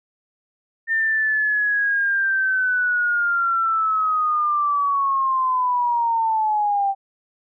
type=linear sweep; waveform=sine; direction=down; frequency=1814 to 779 Hz; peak=-17 dBFS; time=0.87-6.95 s; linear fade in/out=50 ms; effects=none